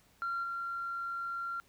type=tone with level steps; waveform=sine; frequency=1377 Hz; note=F6; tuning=25 cents flat; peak=-31 / -34 dBFS; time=0.22-1.6 s; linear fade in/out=0 ms; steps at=0.43 s; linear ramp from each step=10 ms; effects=tanh soft clip ceiling -29 dBFS + pink hiss -66 dBFS RMS until 1.68 s